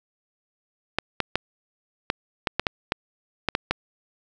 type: clicks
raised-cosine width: 0.3 ms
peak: -5 dBFS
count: 11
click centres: 0.986 / 1.203 / 1.356 / 2.101 / 2.472 / 2.596 / 2.668 / 2.921 / 3.487 / 3.551 / 3.71 s
effects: none